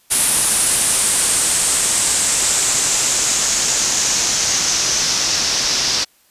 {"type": "noise with low-pass filter sweep", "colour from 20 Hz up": "white", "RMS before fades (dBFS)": -17, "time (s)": [0.1, 6.05], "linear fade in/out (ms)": 20, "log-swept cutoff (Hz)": [10000, 5300], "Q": 3.5, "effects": ["white hiss -55 dBFS RMS until 6.3 s", "resampled to 32000 Hz"]}